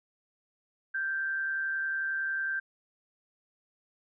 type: tone with amplitude modulation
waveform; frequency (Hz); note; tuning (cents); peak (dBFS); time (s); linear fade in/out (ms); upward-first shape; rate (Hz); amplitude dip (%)
sine; 1568; G6; 0; -27; 0.94-2.6; 10; sine; 151; 40
effects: none